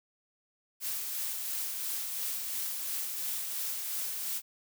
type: noise with tremolo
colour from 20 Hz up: blue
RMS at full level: -34 dBFS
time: 0.8-4.42 s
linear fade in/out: 50 ms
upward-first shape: sine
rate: 2.9 Hz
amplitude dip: 30%
effects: none